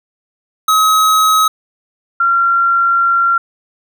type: tone pair in turn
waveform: square / sine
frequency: 1275 / 1374.3 Hz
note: D#6 / F6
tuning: +42 / -28 cents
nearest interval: minor second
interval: 130 cents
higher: second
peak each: -9 dBFS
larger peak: neither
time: 0.68-1.48 / 2.2-3.38 s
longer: second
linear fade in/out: 5 ms
effects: none